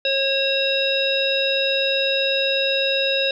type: harmonic tone with a mistuned harmonic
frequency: 544 Hz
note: C#5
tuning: 33 cents flat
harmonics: 1 / 3 / 5 / 7 / 9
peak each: -22 / -30 / -24 / -22 / -31 dBFS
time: 0.05-3.31 s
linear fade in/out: 2 ms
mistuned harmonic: 9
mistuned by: +71 cents
effects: none